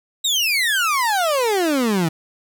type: exponential sweep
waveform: 30% pulse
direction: down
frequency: 3880 to 155.56 Hz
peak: -14 dBFS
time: 0.24-2.09 s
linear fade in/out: 10 ms
effects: none